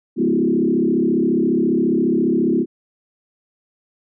sine tone with frequency modulation, 287.7 Hz, D4, 36 cents flat, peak -14 dBFS, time 0.16-2.66 s, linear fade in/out 50 ms, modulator 34.6 Hz, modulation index 2.5, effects none

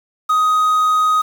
triangle tone with quantisation, 1253 Hz, D#6, 12 cents sharp, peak -10 dBFS, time 0.29-1.22 s, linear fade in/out 10 ms, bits 6, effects none

